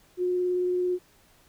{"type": "tone with vibrato", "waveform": "sine", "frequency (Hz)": 360.7, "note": "F#4", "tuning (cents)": -44, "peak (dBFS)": -23, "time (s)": [0.17, 0.99], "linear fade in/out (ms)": 50, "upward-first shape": "sine", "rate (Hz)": 18, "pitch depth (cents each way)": 9, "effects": ["pink hiss -60 dBFS RMS until 1.48 s"]}